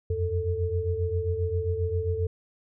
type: tone cluster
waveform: sine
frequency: 85 / 92.5 / 443.4 Hz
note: F2 / F#2 / A4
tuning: -46 / 0 / +13 cents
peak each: -29 dBFS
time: 0.1-2.27 s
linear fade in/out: 5 ms
effects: none